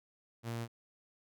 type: tone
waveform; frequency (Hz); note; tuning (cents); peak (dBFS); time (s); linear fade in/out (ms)
sawtooth; 116.3; A#2; -4; -33; 0.43-0.68; 50
effects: none